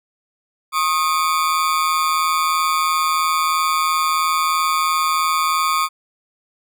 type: ring-modulated tone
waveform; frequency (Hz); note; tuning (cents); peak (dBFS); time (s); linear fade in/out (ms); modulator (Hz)
40% pulse; 1166; D6; -13; -12; 0.72-5.89; 50; 81.5
effects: none